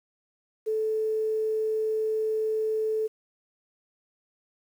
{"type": "tone with quantisation", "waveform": "sine", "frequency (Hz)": 436.4, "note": "A4", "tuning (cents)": -14, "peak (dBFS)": -24, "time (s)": [0.66, 3.08], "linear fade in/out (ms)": 20, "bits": 9, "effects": []}